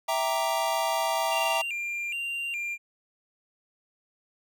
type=chord; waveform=square; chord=E half-diminished seventh; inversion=none; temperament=equal; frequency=659.3 / 784 / 932.3 / 1174.7 Hz; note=E5 / G5 / Bb5 / D6; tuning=0 / 0 / 0 / 0 cents; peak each=-30 / -32 / -30 / -35 dBFS; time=0.08-1.62 s; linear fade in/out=10 ms
type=tone with vibrato; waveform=triangle; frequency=2575 Hz; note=E7; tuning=41 cents flat; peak=-28 dBFS; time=1.29-2.78 s; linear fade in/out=50 ms; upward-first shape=square; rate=1.2 Hz; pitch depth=130 cents each way
effects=none